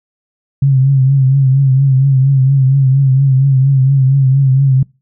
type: tone with vibrato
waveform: sine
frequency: 134.6 Hz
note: C3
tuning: 49 cents sharp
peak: -6 dBFS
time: 0.62-4.83 s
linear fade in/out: 5 ms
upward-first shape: triangle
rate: 4.3 Hz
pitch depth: 70 cents each way
effects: noise-tail reverb RT60 0.3 s tail -26 dB re dry